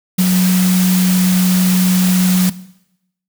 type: tone in noise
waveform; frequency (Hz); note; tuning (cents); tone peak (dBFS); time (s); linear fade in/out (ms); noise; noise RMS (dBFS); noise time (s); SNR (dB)
sine; 183.6; F#3; -13; -9; 0.18-2.5; 10; white; -21; 0.18-2.5; +9
effects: noise-tail reverb RT60 0.8 s tail -17 dB re dry